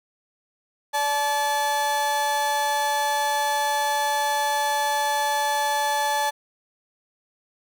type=tone pair together; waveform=35% pulse; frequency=579 / 864.7 Hz; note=D5 / A5; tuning=-25 / -30 cents; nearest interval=perfect fifth; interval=695 cents; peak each=-28 / -20 dBFS; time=0.93-6.31 s; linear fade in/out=20 ms; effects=none